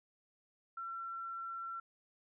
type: tone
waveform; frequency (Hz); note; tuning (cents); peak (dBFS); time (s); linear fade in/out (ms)
sine; 1354; E6; +46; -40; 0.77-1.8; 5
effects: none